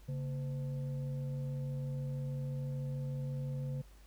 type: tone with frequency modulation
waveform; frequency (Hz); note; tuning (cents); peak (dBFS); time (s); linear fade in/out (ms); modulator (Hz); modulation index
sine; 138.59; C#3; 0; -35; 0.08-3.82; 10; 371; 0.41
effects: added 50 Hz sine -55 dBFS peak until 4.06 s + pink hiss -65 dBFS RMS until 4.06 s